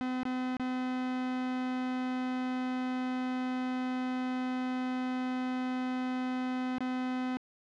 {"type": "tone with dropouts", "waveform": "45% pulse", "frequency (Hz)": 254.6, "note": "C4", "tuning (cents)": -47, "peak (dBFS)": -31, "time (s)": [0.01, 7.37], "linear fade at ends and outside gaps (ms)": 0, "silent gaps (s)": [[0.232, 0.253], [0.568, 0.597], [6.783, 6.806]], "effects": ["low-pass 3000 Hz 12 dB/octave"]}